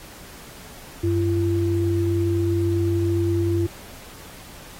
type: tone pair together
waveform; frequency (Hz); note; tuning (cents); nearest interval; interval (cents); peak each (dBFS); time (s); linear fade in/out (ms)
sine; 95.64 / 340; G2 / F4; -42 / -46; octave + minor seventh; 2196; -21; 1.03-3.67; 10
effects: pink hiss -43 dBFS RMS until 4.79 s + AAC 48 kbps